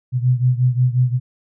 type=beating tone pair; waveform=sine; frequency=123.9 / 129.5 Hz; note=B2 / C3; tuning=+6 / -17 cents; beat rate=5.6 Hz; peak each=-15 / -18 dBFS; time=0.12-1.2 s; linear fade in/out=50 ms; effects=none